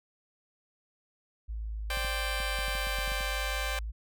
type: linear two-way sweep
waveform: sine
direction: down then up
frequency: 55 to 47.02 to 55 Hz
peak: -33 dBFS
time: 1.48-3.92 s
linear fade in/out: 20 ms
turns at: 3.07 s
type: chord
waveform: 10% pulse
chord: C suspended second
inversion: none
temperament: just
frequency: 523.3 / 588.7 / 784.9 Hz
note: C5 / D5 / G5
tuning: 0 / +4 / +2 cents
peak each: -29 dBFS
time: 1.9-3.79 s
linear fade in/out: 2 ms
type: clicks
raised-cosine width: 5 ms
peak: -33 dBFS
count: 11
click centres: 1.972 / 2.047 / 2.403 / 2.589 / 2.682 / 2.753 / 2.87 / 2.987 / 3.077 / 3.118 / 3.207 s
effects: none